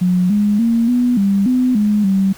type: tone with pitch steps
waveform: sine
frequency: 180.7 / 206.9 / 231.1 / 245.5 / 198 / 252.8 / 209.1 / 193.4 Hz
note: F#3 / G#3 / A#3 / B3 / G3 / B3 / G#3 / G3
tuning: -41 / -6 / -15 / -10 / +18 / +41 / +12 / -23 cents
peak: -11 dBFS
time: 0.01-2.33 s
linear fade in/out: 10 ms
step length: 290 ms
effects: pink hiss -40 dBFS RMS until 2.37 s